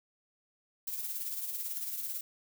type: noise with tremolo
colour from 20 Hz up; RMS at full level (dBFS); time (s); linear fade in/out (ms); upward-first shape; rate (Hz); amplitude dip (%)
violet; -35; 0.87-2.21; 5; triangle; 18; 55
effects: none